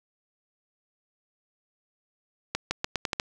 accelerating click train, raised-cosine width 0.2 ms, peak -9 dBFS, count 7, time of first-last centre 2.55-3.199 s, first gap 160 ms, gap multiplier 0.84, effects none

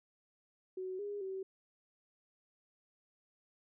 sine tone with pitch steps, 373.1 / 408.7 / 382.1 Hz, F#4 / G#4 / G4, +14 / -28 / -44 cents, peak -38 dBFS, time 0.77-1.43 s, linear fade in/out 5 ms, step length 220 ms, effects none

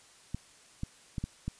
clicks, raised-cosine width 5 ms, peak -21 dBFS, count 5, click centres 0.346 / 0.834 / 1.182 / 1.24 / 1.48 s, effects white hiss -58 dBFS RMS until 1.59 s + resampled to 22050 Hz

